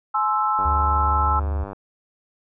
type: chord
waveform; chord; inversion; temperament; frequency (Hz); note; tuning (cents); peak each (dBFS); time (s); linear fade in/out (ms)
sine; Ab augmented; none; equal with one note detuned; 849 / 1046.5 / 1318.5; Ab5 / C6 / E6; +38 / 0 / 0; -23 / -25 / -21; 0.14-1.4; 10
type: click train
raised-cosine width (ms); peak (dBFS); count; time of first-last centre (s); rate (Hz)
1; -20; 114; 0.59-1.731; 99
type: tone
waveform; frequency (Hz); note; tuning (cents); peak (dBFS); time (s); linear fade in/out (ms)
sine; 74; D2; +14; -21; 0.65-1.64; 5
effects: none